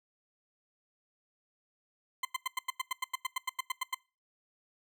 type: tone bursts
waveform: 20% pulse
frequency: 1034 Hz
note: C6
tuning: 21 cents flat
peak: -25 dBFS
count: 16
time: 2.23-3.946 s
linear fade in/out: 5 ms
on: 21 ms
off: 92 ms
effects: noise-tail reverb RT60 0.3 s tail -23 dB re dry